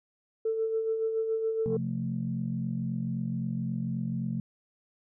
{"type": "tone with tremolo", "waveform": "sine", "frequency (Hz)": 445.3, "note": "A4", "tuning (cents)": 21, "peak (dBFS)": -24, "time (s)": [0.45, 1.77], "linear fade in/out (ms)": 5, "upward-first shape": "sine", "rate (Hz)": 7.1, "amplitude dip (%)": 45}
{"type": "chord", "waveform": "sine", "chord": "F major", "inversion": "second", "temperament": "equal with one note detuned", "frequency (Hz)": [130.81, 174.61, 222.2], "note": ["C3", "F3", "A3"], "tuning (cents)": [0, 0, 17], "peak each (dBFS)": -33, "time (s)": [1.66, 4.4], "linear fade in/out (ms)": 0}
{"effects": ["tanh soft clip ceiling -19 dBFS"]}